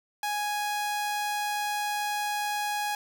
sawtooth tone, 830.6 Hz, G#5, in tune, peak -24 dBFS, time 0.23-2.95 s, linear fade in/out 2 ms, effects none

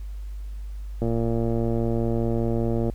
click train, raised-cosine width 2 ms, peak -13 dBFS, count 217, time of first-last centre 1.02-2.898 s, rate 115 Hz, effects added 50 Hz sine -31 dBFS peak until 2.94 s + pink hiss -58 dBFS RMS until 2.94 s

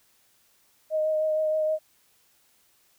sine tone with vibrato, 622.3 Hz, D#5, in tune, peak -22 dBFS, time 0.9-1.79 s, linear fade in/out 50 ms, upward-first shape triangle, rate 6.4 Hz, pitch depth 18 cents each way, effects white hiss -64 dBFS RMS until 2.98 s

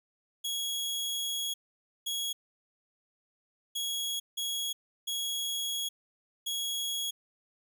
sawtooth tone bursts at uneven times, 3327 Hz, G#7, 2 cents sharp, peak -28 dBFS, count 6, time 0.44-1.54 / 2.06-2.33 / 3.75-4.2 / 4.37-4.73 / 5.07-5.89 / 6.46-7.11 s, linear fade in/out 10 ms, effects none

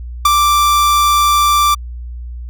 45% pulse tone with ADSR envelope, 1174.7 Hz, D6, in tune, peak -5 dBFS, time 0.25-1.75 s, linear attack 5 ms, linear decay 21 ms, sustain -4 dB, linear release 13 ms, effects added 60 Hz sine -24 dBFS peak until 2.49 s

